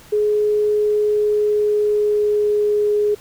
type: tone with pitch glide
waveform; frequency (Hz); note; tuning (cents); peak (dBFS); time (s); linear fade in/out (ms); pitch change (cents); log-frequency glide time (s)
sine; 420.4 to 417; G#4 to G#4; +21 to +7; -14; 0.12-3.15; 10; -14; 1.04-2.93
effects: pink hiss -45 dBFS RMS until 3.2 s